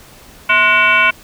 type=tone with frequency modulation; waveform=sine; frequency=1864.7 Hz; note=A#6; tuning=in tune; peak=-8 dBFS; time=0.49-1.11 s; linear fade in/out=10 ms; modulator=405 Hz; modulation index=2.2; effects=pink hiss -41 dBFS RMS until 1.23 s